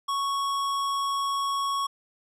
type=tone with hard clipping; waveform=sine; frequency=1108.7 Hz; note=C#6; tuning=in tune; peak=-27 dBFS; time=0.08-1.87 s; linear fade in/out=10 ms; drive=15 dB; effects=none